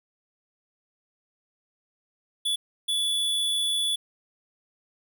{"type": "tone bursts at uneven times", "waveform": "square", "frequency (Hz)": 3439, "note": "A7", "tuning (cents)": -40, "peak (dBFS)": -24, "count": 2, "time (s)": [[2.45, 2.56], [2.88, 3.96]], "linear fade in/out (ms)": 10, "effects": []}